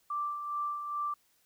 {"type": "tone with tremolo", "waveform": "sine", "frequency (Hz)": 1174.7, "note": "D6", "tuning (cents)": 0, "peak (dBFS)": -30, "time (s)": [0.1, 1.14], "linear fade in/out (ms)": 5, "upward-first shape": "sine", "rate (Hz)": 2.4, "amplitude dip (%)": 50, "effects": ["white hiss -70 dBFS RMS until 1.45 s"]}